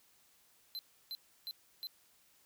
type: tone bursts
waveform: square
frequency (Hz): 4072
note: C8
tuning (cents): -48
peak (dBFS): -40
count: 4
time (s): 0.75-1.87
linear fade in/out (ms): 0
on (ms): 40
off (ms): 320
effects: white hiss -68 dBFS RMS until 2.45 s